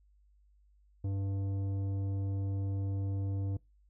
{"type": "tone with tanh clipping", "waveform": "triangle", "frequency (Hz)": 98, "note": "G2", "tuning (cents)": 0, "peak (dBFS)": -33, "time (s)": [1.04, 3.57], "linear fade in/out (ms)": 5, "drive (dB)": 15, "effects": ["noise-tail reverb RT60 0.2 s tail -22 dB re dry", "added 50 Hz sine -62 dBFS peak until 3.89 s"]}